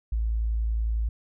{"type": "tone", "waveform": "sine", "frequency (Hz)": 55.5, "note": "A1", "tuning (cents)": 16, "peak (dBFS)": -23, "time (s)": [0.12, 1.09], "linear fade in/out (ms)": 5, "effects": []}